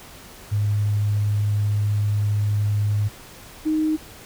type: tone pair in turn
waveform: sine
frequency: 103.83 / 311.1 Hz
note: G#2 / D#4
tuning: 0 / 0 cents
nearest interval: octave + perfect fifth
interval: 1900 cents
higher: second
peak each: -18 dBFS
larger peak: neither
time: 0.51-3.09 / 3.65-3.97 s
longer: first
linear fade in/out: 20 ms
effects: pink hiss -43 dBFS RMS until 4.25 s